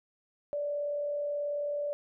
sine tone with frequency modulation, 582 Hz, D5, 16 cents flat, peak -30 dBFS, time 0.53-1.93 s, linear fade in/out 0 ms, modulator 38.5 Hz, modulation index 0.24, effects none

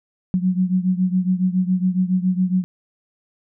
sine beating tone pair, 181.9 / 189.1 Hz, F#3 / F#3, -29 / +38 cents, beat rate 7.2 Hz, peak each -18 / -21 dBFS, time 0.34-2.64 s, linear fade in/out 0 ms, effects none

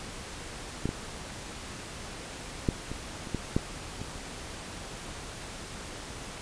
clicks, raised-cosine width 3 ms, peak -15 / -17 / -11 / -22 / -25 / -16 / -11 / -26 dBFS, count 8, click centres 0.856 / 0.891 / 2.688 / 2.916 / 3.272 / 3.347 / 3.565 / 4.016 s, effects pink hiss -41 dBFS RMS until 6.41 s + resampled to 22050 Hz

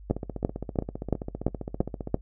two click trains, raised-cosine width 2 ms, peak -19 / -9 dBFS, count 31 / 7, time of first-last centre 0.1-2.074 / 0.11-2.144 s, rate 15.2 / 2.95 Hz, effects noise-tail reverb RT60 0.1 s tail -19 dB re dry + added 50 Hz sine -43 dBFS peak until 2.21 s

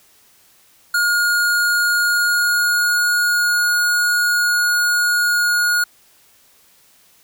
square tone with pitch glide, 1430 to 1439.9 Hz, F6 to F#6, +41 to -48 cents, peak -15 dBFS, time 0.94-5.84 s, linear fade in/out 5 ms, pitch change +11 cents, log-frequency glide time 2.1-3.05 s, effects white hiss -53 dBFS RMS until 7.23 s

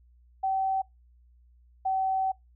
sine tone pair in turn, 768 / 763.6 Hz, G5 / G5, -36 / -46 cents, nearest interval unison, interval 10 cents, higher first, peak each -24 dBFS, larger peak neither, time 0.43-0.82 / 1.85-2.32 s, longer second, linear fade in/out 10 ms, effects noise-tail reverb RT60 0.2 s tail -25 dB re dry + added 60 Hz sine -56 dBFS peak until 2.55 s

